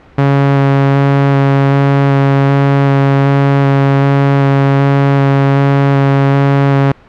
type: tone with vibrato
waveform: sawtooth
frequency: 138.59 Hz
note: C#3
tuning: in tune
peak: -3 dBFS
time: 0.18-6.92 s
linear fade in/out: 5 ms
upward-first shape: square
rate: 1.3 Hz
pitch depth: 8 cents each way
effects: pink hiss -41 dBFS RMS until 7.08 s + low-pass 2000 Hz 12 dB/octave